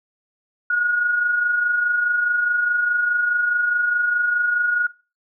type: tone pair together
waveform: sine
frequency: 1421.2 / 1446 Hz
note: F6 / F#6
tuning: +30 / -40 cents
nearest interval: unison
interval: 30 cents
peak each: -28 / -17 dBFS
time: 0.7-4.87 s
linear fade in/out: 5 ms
effects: noise-tail reverb RT60 0.3 s tail -19 dB re dry